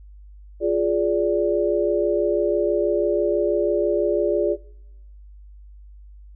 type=chord; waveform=sine; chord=D diminished; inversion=first; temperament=equal with one note detuned; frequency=349.2 / 415.3 / 581.9 Hz; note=F4 / Ab4 / D5; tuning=0 / 0 / -16 cents; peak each=-22 dBFS; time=0.6-4.57 s; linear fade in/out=50 ms; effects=noise-tail reverb RT60 0.8 s tail -21 dB re dry + added 50 Hz sine -41 dBFS peak until 6.35 s